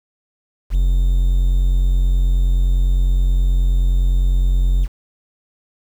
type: tone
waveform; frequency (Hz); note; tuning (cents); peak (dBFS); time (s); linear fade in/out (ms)
triangle; 44.81; F1; +45; -10; 0.7-4.88; 50
effects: 7-bit